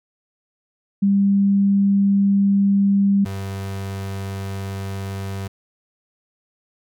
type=tone pair in turn; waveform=sine / 35% pulse; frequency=198.6 / 97.43 Hz; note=G3 / G2; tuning=+23 / -10 cents; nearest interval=octave; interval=1233 cents; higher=first; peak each=-13 / -24 dBFS; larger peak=first; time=1.02-3.25 / 3.25-5.48 s; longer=neither; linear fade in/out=10 ms; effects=none